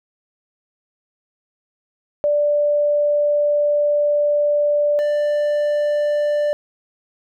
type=tone pair in turn; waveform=sine / triangle; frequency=587.3 / 590.3 Hz; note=D5 / D5; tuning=0 / +9 cents; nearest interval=unison; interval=9 cents; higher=second; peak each=-14 dBFS; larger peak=neither; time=2.24-4.99 / 4.99-6.53 s; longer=first; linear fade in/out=0 ms; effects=none